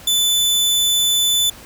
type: tone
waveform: sawtooth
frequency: 3500 Hz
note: A7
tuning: 10 cents flat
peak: -11 dBFS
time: 0.07-1.5 s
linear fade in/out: 5 ms
effects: pink hiss -40 dBFS RMS until 1.65 s